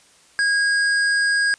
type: tone with hard clipping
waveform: triangle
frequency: 1636 Hz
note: G#6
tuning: 26 cents flat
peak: -18 dBFS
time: 0.39-1.54 s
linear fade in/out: 0 ms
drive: 18 dB
effects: white hiss -53 dBFS RMS until 1.58 s + resampled to 22050 Hz